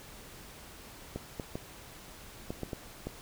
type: clicks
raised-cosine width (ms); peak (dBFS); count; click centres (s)
2; -22; 7; 1.16 / 1.398 / 1.555 / 2.505 / 2.633 / 2.732 / 3.07
effects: pink hiss -50 dBFS RMS until 3.21 s